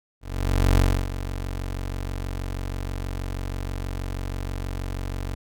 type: tone with ADSR envelope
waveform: 25% pulse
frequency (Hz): 46.25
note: F#1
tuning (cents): 0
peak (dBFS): -11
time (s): 0.21-5.35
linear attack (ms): 560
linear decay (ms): 300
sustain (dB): -13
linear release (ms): 12
effects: none